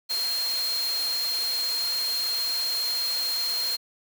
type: tone in noise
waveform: sine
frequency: 4211 Hz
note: C8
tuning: 10 cents sharp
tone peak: -25 dBFS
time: 0.09-3.77 s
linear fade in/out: 20 ms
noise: white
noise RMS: -34 dBFS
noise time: 0.09-3.77 s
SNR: +6 dB
effects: high-pass 400 Hz 12 dB/octave